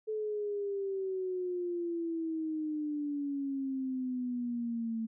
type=exponential sweep; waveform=sine; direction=down; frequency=435.6 to 222.6 Hz; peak=-32 dBFS; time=0.07-5.07 s; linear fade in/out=20 ms; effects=none